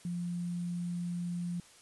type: tone with sample-and-hold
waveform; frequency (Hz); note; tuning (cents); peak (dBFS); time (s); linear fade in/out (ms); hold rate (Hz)
sine; 174.61; F3; 0; -33; 0.05-1.6; 2; 8820
effects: white hiss -58 dBFS RMS until 1.81 s + resampled to 24000 Hz